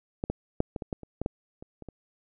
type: clicks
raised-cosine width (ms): 2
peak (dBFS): -16 / -15 / -10 / -19 / -21 / -17 / -29 / -17 / -14 / -29 / -29 / -27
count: 12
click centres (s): 0.239 / 0.3 / 0.604 / 0.762 / 0.822 / 0.928 / 1.033 / 1.216 / 1.261 / 1.625 / 1.823 / 1.887
effects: none